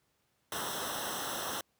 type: noise with comb filter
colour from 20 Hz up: pink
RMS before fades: -37 dBFS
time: 0.52-1.61 s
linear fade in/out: 2 ms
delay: 0.43 ms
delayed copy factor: -0.9
effects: pink hiss -75 dBFS RMS until 1.79 s + high-pass 80 Hz 12 dB/octave